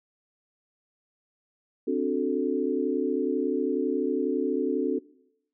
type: chord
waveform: sine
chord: D dominant seventh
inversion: third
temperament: equal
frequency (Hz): 261.6 / 293.7 / 370 / 440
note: C4 / D4 / F#4 / A4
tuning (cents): 0 / 0 / 0 / 0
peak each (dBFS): -29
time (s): 1.87-4.99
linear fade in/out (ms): 10
effects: noise-tail reverb RT60 0.8 s tail -22 dB re dry